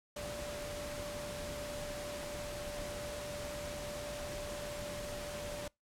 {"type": "tone in noise", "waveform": "sine", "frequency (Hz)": 587, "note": "D5", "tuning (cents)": -1, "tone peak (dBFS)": -42, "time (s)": [0.16, 5.68], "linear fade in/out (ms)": 5, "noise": "pink", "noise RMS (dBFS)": -44, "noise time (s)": [0.16, 5.68], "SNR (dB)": -1, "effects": ["noise-tail reverb RT60 0.2 s tail -25 dB re dry", "low-pass 11000 Hz 12 dB/octave"]}